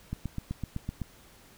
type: click train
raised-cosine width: 5 ms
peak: -20 dBFS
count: 8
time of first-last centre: 0.13-1.017 s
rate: 7.89 Hz
effects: pink hiss -56 dBFS RMS until 1.57 s